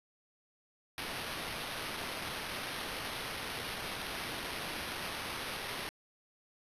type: noise with sample-and-hold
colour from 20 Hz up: violet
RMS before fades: -40 dBFS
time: 0.98-5.89 s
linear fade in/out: 0 ms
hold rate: 7350 Hz
effects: resampled to 32000 Hz